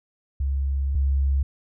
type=tone pair in turn; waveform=sine; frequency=68.5 / 68.5 Hz; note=C#2 / C#2; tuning=-20 / -20 cents; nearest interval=unison; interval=0 cents; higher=neither; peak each=-21 / -18 dBFS; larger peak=second; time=0.4-0.95 / 0.95-1.43 s; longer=first; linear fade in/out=5 ms; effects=none